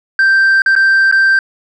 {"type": "tone with dropouts", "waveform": "sine", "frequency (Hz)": 1568, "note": "G6", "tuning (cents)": 0, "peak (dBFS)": -4, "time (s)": [0.19, 1.39], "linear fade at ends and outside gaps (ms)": 2, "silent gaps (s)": [[0.62, 0.661], [0.753, 0.762], [1.114, 1.124]], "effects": ["tanh soft clip ceiling -6 dBFS"]}